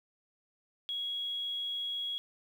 sine tone, 3322 Hz, G#7, in tune, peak -33 dBFS, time 0.89-2.18 s, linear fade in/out 0 ms, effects 10-bit

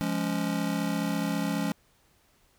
square chord, Db major, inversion first, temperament just, 173.24 / 207.9 / 277.2 Hz, F3 / Ab3 / Db4, -14 / +2 / 0 cents, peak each -32 dBFS, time 0.01-1.72 s, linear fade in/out 0 ms, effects pink hiss -65 dBFS RMS until 2.58 s

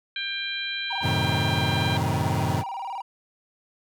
harmonic tone, 794 Hz, G5, 22 cents sharp, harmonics 2 / 3 / 4 / 5, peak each -33 / -33 / -33 / -33 dBFS, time 0.16-1.97 s, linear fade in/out 2 ms
triangle tone with vibrato, 861 Hz, A5, 38 cents flat, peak -28 dBFS, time 0.9-3.02 s, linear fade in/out 10 ms, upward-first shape square, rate 19 Hz, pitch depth 170 cents each way
35% pulse chord, F# diminished seventh, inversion none, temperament equal, 92.5 / 110 / 130.81 / 155.56 Hz, F#2 / A2 / C3 / Eb3, 0 / 0 / 0 / 0 cents, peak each -27 dBFS, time 1.01-2.64 s, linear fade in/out 50 ms
effects none

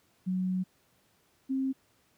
sine tone pair in turn, 185 / 266 Hz, F#3 / C4, 0 / +29 cents, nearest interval tritone, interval 629 cents, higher second, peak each -27 / -27 dBFS, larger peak neither, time 0.26-0.64 / 1.49-1.73 s, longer first, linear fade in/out 20 ms, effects pink hiss -68 dBFS RMS until 2.17 s + high-pass 80 Hz 12 dB/octave

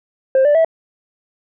sine tone with pitch steps, 529 / 587 / 651.3 Hz, C5 / D5 / E5, +19 / -1 / -21 cents, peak -7 dBFS, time 0.35-0.647 s, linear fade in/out 2 ms, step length 99 ms, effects tanh soft clip ceiling -8 dBFS

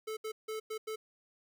square tone bursts at uneven times, 435.9 Hz, A4, 16 cents flat, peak -37 dBFS, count 5, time 0.07-0.17 / 0.24-0.32 / 0.48-0.6 / 0.7-0.78 / 0.87-0.96 s, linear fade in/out 10 ms, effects 12-bit

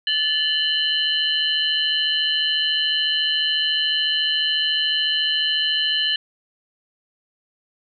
sine tone cluster, 1741 / 2875 / 3029 / 4112 Hz, A6 / F7 / F#7 / C8, -19 / +50 / +40 / -31 cents, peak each -26 / -27 / -20 / -27 dBFS, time 0.07-6.16 s, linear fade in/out 2 ms, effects none

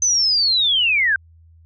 sine linear sweep, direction down, 6190 to 1529 Hz, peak -14 dBFS, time 0.02-1.16 s, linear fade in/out 2 ms, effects added 82 Hz sine -46 dBFS peak until 1.65 s

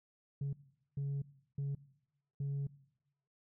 sine tone bursts at uneven times, 140 Hz, C#3, 18 cents sharp, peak -32 dBFS, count 4, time 0.41-0.53 / 0.97-1.22 / 1.58-1.75 / 2.4-2.67 s, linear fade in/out 5 ms, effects noise-tail reverb RT60 0.9 s tail -21 dB re dry + tanh soft clip ceiling -33 dBFS

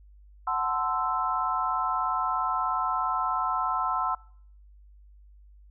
sine chord, F# half-diminished seventh, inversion none, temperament equal with one note detuned, 740 / 880 / 1036.9 / 1318.5 Hz, F#5 / A5 / C6 / E6, 0 / 0 / -16 / 0 cents, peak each -32 / -33 / -29 / -29 dBFS, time 0.47-4.15 s, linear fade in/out 5 ms, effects noise-tail reverb RT60 0.6 s tail -24 dB re dry + added 50 Hz sine -50 dBFS peak until 5.7 s

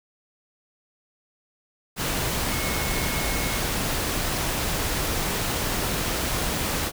sine tone in noise, 2181 Hz, C#7, 29 cents flat, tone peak -34 dBFS, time 2.47-3.61 s, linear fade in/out 50 ms, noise pink, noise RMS -26 dBFS, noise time 1.96-6.92 s, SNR -11 dB, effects none

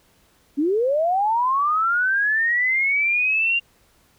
sine linear sweep, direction up, 268.8 to 2800 Hz, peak -17 dBFS, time 0.57-3.6 s, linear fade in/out 20 ms, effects pink hiss -59 dBFS RMS until 4.18 s

